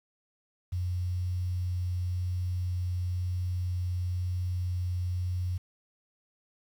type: tone with quantisation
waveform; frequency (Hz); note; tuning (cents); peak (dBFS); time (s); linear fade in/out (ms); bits
sine; 90.1; F#2; -45; -28; 0.72-5.58; 10; 9
effects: none